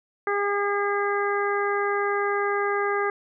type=harmonic tone; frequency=405.5 Hz; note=G#4; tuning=41 cents flat; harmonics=1 / 2 / 3 / 4 / 5; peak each=-25 / -30 / -28 / -30 / -33 dBFS; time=0.27-3.1 s; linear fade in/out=2 ms; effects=none